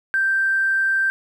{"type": "tone with tanh clipping", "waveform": "triangle", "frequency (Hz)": 1568, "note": "G6", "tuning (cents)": 0, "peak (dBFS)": -16, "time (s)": [0.14, 1.1], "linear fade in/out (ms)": 0, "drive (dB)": 2, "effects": []}